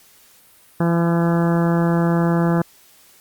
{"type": "harmonic tone with a mistuned harmonic", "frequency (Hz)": 169.1, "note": "E3", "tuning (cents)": 44, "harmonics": [1, 2, 3, 4, 5, 6, 7, 8, 9, 10], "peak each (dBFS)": [-16, -22, -26, -28, -30, -32, -33, -34, -35, -36], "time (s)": [0.8, 2.62], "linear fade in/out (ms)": 5, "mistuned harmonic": 7, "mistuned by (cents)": 19, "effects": ["white hiss -51 dBFS RMS until 3.2 s", "Opus 48 kbps"]}